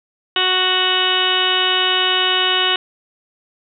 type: harmonic tone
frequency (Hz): 370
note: F#4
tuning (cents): 0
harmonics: 1 / 2 / 3 / 4 / 5 / 6 / 7 / 8 / 9 / 10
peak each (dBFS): -25 / -26 / -24 / -24 / -26 / -29 / -27 / -17 / -29 / -23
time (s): 0.36-2.76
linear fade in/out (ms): 2
effects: none